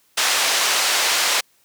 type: band-pass noise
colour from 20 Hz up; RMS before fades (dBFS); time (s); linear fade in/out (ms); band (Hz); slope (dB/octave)
white; -19; 0.17-1.41; 10; 590 to 5800; 12
effects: white hiss -60 dBFS RMS until 1.64 s + high-pass 80 Hz 12 dB/octave